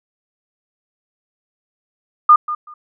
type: tone with echo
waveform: sine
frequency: 1215 Hz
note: D#6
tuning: 42 cents flat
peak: -4 dBFS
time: 2.29-2.36 s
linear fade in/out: 5 ms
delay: 190 ms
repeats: 2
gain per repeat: -15 dB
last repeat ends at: 2.74 s
effects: none